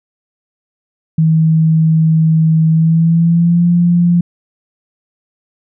sine tone with pitch glide, 160 to 173.48 Hz, D#3 to F3, +49 to -11 cents, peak -7 dBFS, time 1.18-4.21 s, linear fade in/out 5 ms, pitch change +140 cents, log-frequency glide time 2.69-3.67 s, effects none

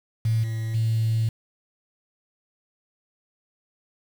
triangle tone with level steps, 112.2 Hz, A2, 34 cents sharp, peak -15 / -23 / -16 dBFS, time 0.25-1.29 s, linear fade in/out 5 ms, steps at 0.43 / 0.74 s, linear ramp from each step 10 ms, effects tanh soft clip ceiling -17 dBFS + 7-bit

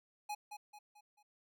square tone with echo, 836 Hz, G#5, 11 cents sharp, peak -39 dBFS, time 0.29-0.35 s, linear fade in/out 10 ms, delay 220 ms, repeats 4, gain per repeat -7 dB, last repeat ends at 1.23 s, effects none

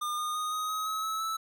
square tone with pitch steps, 1210 / 1224.1 / 1238.3 / 1252.7 / 1267.2 / 1282 / 1296.8 / 1311.9 Hz, D#6 / D#6 / D#6 / D#6 / D#6 / E6 / E6 / E6, -49 / -29 / -9 / +11 / +31 / -49 / -29 / -9 cents, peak -31 dBFS, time 0.01-1.37 s, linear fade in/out 10 ms, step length 170 ms, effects none

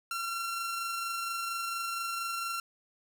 sawtooth tone with amplitude modulation, 1365 Hz, F6, 40 cents flat, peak -28 dBFS, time 0.11-2.6 s, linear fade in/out 2 ms, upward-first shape sine, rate 24.3 Hz, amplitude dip 25%, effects none

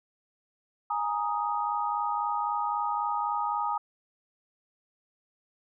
sine chord, Ab suspended second, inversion none, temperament just, 830.6 / 934.4 / 1245.9 Hz, Ab5 / Bb5 / Eb6, 0 / +4 / +2 cents, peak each -31 dBFS, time 0.9-3.78 s, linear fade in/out 5 ms, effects none

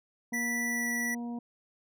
harmonic tone, 237.7 Hz, A#3, 34 cents sharp, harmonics 1 / 2 / 3 / 4, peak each -34 / -49 / -47 / -51 dBFS, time 0.32-1.39 s, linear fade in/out 5 ms
square tone with pitch glide, 1966 to 1953.5 Hz, B6 to B6, -8 to -19 cents, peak -31 dBFS, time 0.33-1.15 s, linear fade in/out 10 ms, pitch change -11 cents, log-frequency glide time 0.67-0.88 s
effects none

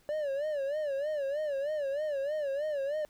triangle tone with vibrato, 579 Hz, D5, 25 cents flat, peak -28 dBFS, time 0.09-3.05 s, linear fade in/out 0 ms, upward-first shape sine, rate 3.2 Hz, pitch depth 120 cents each way, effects pink hiss -66 dBFS RMS until 3.09 s

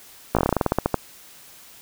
slowing click train, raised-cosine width 1 ms, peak -4 dBFS, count 15, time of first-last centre 0.35-0.943 s, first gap 17 ms, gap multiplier 1.13, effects white hiss -47 dBFS RMS until 1.81 s

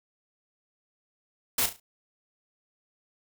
white noise with echo, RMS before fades -25 dBFS, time 1.58-1.66 s, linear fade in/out 5 ms, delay 35 ms, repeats 4, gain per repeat -9 dB, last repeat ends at 1.8 s, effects none

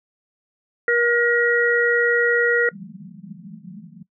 harmonic tone, 475.4 Hz, A#4, 34 cents sharp, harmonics 1 / 3 / 4, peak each -19 / -21 / -20 dBFS, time 0.88-2.69 s, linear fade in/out 2 ms
pink band-pass noise, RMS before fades -39 dBFS, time 2.71-4.03 s, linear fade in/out 5 ms, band 160 to 220 Hz, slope 96 dB/octave
effects noise-tail reverb RT60 0.1 s tail -20 dB re dry

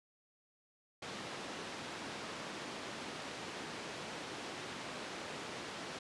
pink band-pass noise, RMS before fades -45 dBFS, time 1.02-5.99 s, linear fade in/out 5 ms, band 210 to 5100 Hz, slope 12 dB/octave, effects resampled to 24000 Hz

